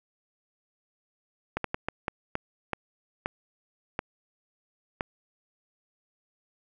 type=slowing click train; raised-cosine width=0.5 ms; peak=-13 dBFS; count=10; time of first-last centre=1.57-5.009 s; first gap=73 ms; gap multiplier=1.39; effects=none